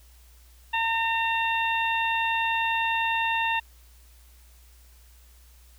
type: harmonic tone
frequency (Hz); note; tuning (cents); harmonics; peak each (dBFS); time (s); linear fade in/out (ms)
910; A#5; -42; 1 / 2 / 3 / 4; -26 / -29 / -28 / -35; 0.73-3.6; 10
effects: added 60 Hz sine -51 dBFS peak until 5.78 s + white hiss -59 dBFS RMS until 5.78 s